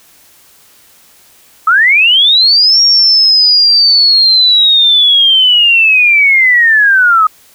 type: linear two-way sweep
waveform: sine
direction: up then down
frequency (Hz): 1244.5 to 5600 to 1244.5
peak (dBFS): -4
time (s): 1.67-7.27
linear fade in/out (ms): 5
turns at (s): 2.81
effects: white hiss -44 dBFS RMS until 7.54 s